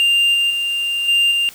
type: tone with level steps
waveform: triangle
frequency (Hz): 2794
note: F7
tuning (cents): 0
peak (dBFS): -10 / -12 / -16 / -10 / -13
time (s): 0-1.49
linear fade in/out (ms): 0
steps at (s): 0.34 / 0.5 / 1.08 / 1.31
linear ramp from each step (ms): 5
effects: white hiss -41 dBFS RMS until 1.54 s